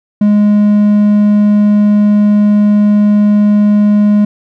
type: tone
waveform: triangle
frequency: 207.7 Hz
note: G#3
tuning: in tune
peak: -3 dBFS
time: 0.21-4.25 s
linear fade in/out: 5 ms
effects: none